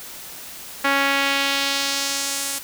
sawtooth tone with band-pass filter sweep, 277.2 Hz, C#4, in tune, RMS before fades -22 dBFS, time 0.84-2.59 s, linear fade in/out 10 ms, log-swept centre 1700 to 9700 Hz, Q 1.2, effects white hiss -37 dBFS RMS until 2.63 s

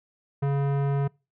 sine tone with tanh clipping, 140 Hz, C#3, 18 cents sharp, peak -24 dBFS, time 0.42-1.08 s, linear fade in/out 10 ms, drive 18 dB, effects noise-tail reverb RT60 0.3 s tail -26 dB re dry

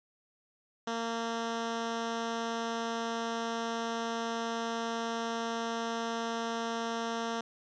10% pulse tone, 229.8 Hz, A#3, 25 cents flat, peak -24 dBFS, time 0.87-7.41 s, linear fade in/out 5 ms, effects resampled to 16000 Hz

